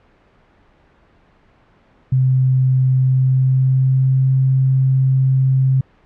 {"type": "tone with pitch glide", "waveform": "sine", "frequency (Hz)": [130, 132.2], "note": ["C3", "C3"], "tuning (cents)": [-11, 18], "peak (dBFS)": -11, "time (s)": [2.12, 5.81], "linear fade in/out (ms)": 5, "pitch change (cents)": 29, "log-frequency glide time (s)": [2.95, 4.32], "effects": ["pink hiss -53 dBFS RMS until 6.05 s", "low-pass 2000 Hz 12 dB/octave"]}